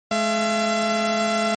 sawtooth tone pair together, 213.3 / 677.2 Hz, G#3 / E5, +46 / +46 cents, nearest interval octave + minor sixth, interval 2000 cents, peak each -20 / -17 dBFS, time 0.11-1.55 s, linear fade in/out 5 ms, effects MP3 32 kbps

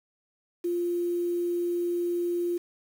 sine tone with quantisation, 348.2 Hz, F4, 5 cents flat, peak -25 dBFS, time 0.64-2.58 s, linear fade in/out 10 ms, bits 8, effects none

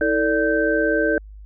sine tone cluster, 321.9 / 445.9 / 582 / 1553 Hz, E4 / A4 / D5 / G6, -41 / +23 / -16 / -17 cents, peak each -22 dBFS, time 0.01-1.18 s, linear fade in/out 2 ms, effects added 51 Hz sine -37 dBFS peak until 1.45 s

